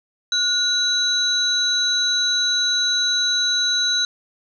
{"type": "tone cluster", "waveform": "sine", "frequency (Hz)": [1444, 3935, 6300], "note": ["F#6", "B7", "G8"], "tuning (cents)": [-43, -7, 8], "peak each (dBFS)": [-25, -18, -27], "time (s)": [0.32, 4.05], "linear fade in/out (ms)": 2, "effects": []}